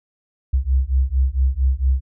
sine beating tone pair, 63.7 / 68.1 Hz, C2 / C#2, -46 / -30 cents, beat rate 4.4 Hz, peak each -18 dBFS, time 0.53-2.01 s, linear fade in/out 10 ms, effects none

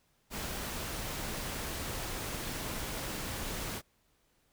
pink noise, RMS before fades -38 dBFS, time 0.3-3.82 s, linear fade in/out 50 ms, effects pink hiss -72 dBFS RMS until 4.52 s

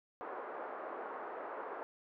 pink band-pass noise, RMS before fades -44 dBFS, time 0.21-1.83 s, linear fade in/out 0 ms, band 400 to 1400 Hz, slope 24 dB/octave, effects none

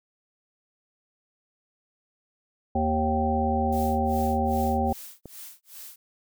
harmonic tone, 77.8 Hz, D#2, in tune, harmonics 1 / 3 / 5 / 7 / 9 / 10, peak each -28 / -27 / -33 / -31 / -37 / -26 dBFS, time 2.75-4.93 s, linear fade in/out 5 ms
clicks, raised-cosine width 2 ms, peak -36 / -27 dBFS, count 2, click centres 3.088 / 5.257 s
blue noise with tremolo, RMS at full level -41 dBFS, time 3.72-5.96 s, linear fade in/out 5 ms, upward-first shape sine, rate 2.5 Hz, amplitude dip 100%
effects none

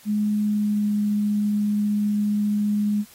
sine tone with pitch glide, 209.8 to 207.9 Hz, G#3 to G#3, +18 to +2 cents, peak -19 dBFS, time 0.05-3.05 s, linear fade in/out 50 ms, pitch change -16 cents, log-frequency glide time 0.4-0.89 s, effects white hiss -50 dBFS RMS until 3.14 s + AAC 48 kbps

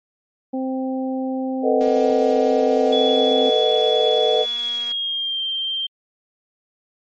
harmonic tone, 261.6 Hz, C4, in tune, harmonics 1 / 2 / 3, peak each -22 / -28 / -32 dBFS, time 0.53-3.5 s, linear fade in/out 10 ms
sine chord, B dominant seventh, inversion third, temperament just, 444.5 / 493.9 / 617.4 / 740.8 Hz, A4 / B4 / D#5 / F#5, +18 / 0 / -14 / +2 cents, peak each -19 / -20 / -21 / -24 dBFS, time 1.62-4.46 s, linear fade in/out 50 ms
click train, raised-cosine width 0.2 ms, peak -23 dBFS, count 741, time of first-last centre 1.81-4.919 s, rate 238 Hz
sine tone with pitch glide, 3404 to 3158 Hz, G#7 to G7, +42 to +12 cents, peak -21 dBFS, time 2.92-5.87 s, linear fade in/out 10 ms, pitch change -130 cents, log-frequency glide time 4.43-5.42 s
effects MP3 32 kbps

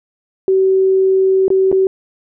sine tone with dropouts, 381.2 Hz, G4, 48 cents flat, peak -9 dBFS, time 0.48-1.87 s, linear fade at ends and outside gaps 1 ms, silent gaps 1.481-1.503 / 1.716-1.726 s, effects none

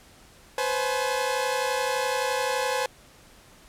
sawtooth tone cluster, 498.3 / 530 / 850 Hz, B4 / C5 / G#5, +15 / +22 / +40 cents, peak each -25 dBFS, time 0.58-2.86 s, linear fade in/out 2 ms, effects pink hiss -53 dBFS RMS until 3.68 s + low-pass 12000 Hz 12 dB/octave

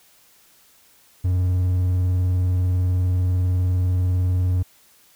triangle tone with vibrato, 90.7 Hz, F#2, 34 cents flat, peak -15 dBFS, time 1.24-4.63 s, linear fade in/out 10 ms, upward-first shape square, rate 20 Hz, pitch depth 35 cents each way, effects white hiss -55 dBFS RMS until 5.15 s

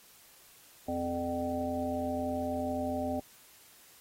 harmonic tone with a mistuned harmonic, 86 Hz, F2, 26 cents flat, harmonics 1 / 3 / 5 / 7 / 9, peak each -42 / -34 / -43 / -35 / -38 dBFS, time 0.88-3.2 s, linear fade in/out 5 ms, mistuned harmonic 9, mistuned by -17 cents, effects white hiss -58 dBFS RMS until 4 s + AAC 48 kbps

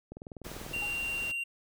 click train, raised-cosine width 2 ms, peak -29 dBFS, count 14, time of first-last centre 0.12-0.764 s, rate 20.2 Hz
pink noise, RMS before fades -44 dBFS, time 0.44-1.32 s, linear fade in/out 10 ms
triangle tone, 2766 Hz, F7, 17 cents flat, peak -30 dBFS, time 0.73-1.44 s, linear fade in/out 10 ms
sine tone with exponential decay, 829 Hz, G#5, 3 cents flat, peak -37 dBFS, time 0.82-0.98 s, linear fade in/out 2 ms, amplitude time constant 34 ms
effects none

